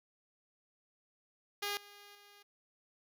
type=tone with level steps; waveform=5% pulse; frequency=408 Hz; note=G#4; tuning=31 cents flat; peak=-24 / -43 / -47 dBFS; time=1.62-2.43 s; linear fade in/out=10 ms; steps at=1.77 / 2.15 s; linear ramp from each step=2 ms; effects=none